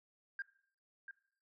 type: tone with echo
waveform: sine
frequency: 1600 Hz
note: G6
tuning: 35 cents sharp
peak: -37 dBFS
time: 0.39-0.42 s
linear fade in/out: 2 ms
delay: 690 ms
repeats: 1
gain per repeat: -9 dB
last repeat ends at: 1.11 s
effects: noise-tail reverb RT60 0.6 s tail -19 dB re dry + tanh soft clip ceiling -33 dBFS